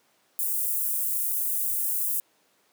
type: high-pass noise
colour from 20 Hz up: white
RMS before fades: -27 dBFS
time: 0.39-2.2 s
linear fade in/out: 0 ms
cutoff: 9700 Hz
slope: 24 dB/octave
effects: pink hiss -65 dBFS RMS until 2.72 s + high-pass 300 Hz 12 dB/octave